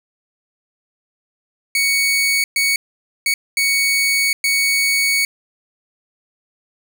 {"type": "tone bursts at uneven times", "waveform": "sawtooth", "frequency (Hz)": 2230, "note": "C#7", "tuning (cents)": 10, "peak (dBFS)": -11, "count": 5, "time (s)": [[1.75, 2.44], [2.56, 2.76], [3.26, 3.34], [3.57, 4.33], [4.44, 5.25]], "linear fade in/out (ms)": 2, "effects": []}